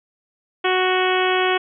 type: harmonic tone with a mistuned harmonic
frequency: 370 Hz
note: F#4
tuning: in tune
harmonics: 1 / 2 / 3 / 4 / 5 / 6 / 7 / 8 / 9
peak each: -20 / -23 / -25 / -26 / -27 / -28 / -28 / -29 / -30 dBFS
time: 0.64-1.58 s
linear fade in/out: 10 ms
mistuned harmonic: 9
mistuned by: -16 cents
effects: none